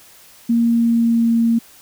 sine tone with pitch glide, 233.1 to 230.6 Hz, A#3 to A#3, 0 to -19 cents, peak -12 dBFS, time 0.49-1.59 s, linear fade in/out 10 ms, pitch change -19 cents, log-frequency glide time 0.66-1.36 s, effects white hiss -46 dBFS RMS until 1.81 s

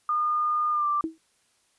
sine tone with pitch glide, 1217 to 1177.6 Hz, D#6 to D6, -39 to +4 cents, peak -22 dBFS, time 0.09-1.01 s, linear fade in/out 2 ms, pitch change -57 cents, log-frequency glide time 0.71-0.87 s
sine tone with exponential decay, 322.2 Hz, E4, 39 cents flat, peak -22 dBFS, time 1.04-1.18 s, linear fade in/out 0 ms, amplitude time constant 30 ms
effects white hiss -67 dBFS RMS until 1.78 s + resampled to 24000 Hz

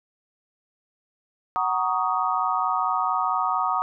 sine chord, D# minor seventh, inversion first, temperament just, 746.7 / 933.4 / 1120.1 / 1244.5 Hz, F#5 / A#5 / C#6 / D#6, +16 / +2 / +18 / 0 cents, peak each -27 / -27 / -28 / -25 dBFS, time 1.56-3.82 s, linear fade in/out 0 ms, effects none

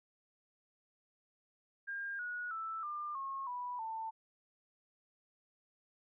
sine tone with pitch steps, 1607 / 1456.7 / 1320.5 / 1197 / 1085 / 983.5 / 891.5 Hz, G6 / F#6 / E6 / D6 / C#6 / B5 / A5, +43 / -27 / +3 / +33 / -37 / -7 / +22 cents, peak -38 dBFS, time 1.87-4.11 s, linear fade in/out 20 ms, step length 320 ms, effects none

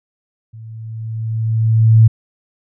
sine tone with level ramp, 111.7 Hz, A2, 27 cents sharp, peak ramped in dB -32 to -3 dBFS, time 0.53-2.08 s, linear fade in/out 10 ms, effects none

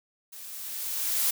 blue noise with level ramp, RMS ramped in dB -44 to -24 dBFS, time 0.32-1.31 s, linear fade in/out 10 ms, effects none

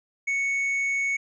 triangle tone with tanh clipping, 2217 Hz, C#7, in tune, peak -24 dBFS, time 0.27-1.17 s, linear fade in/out 10 ms, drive 9 dB, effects resampled to 16000 Hz

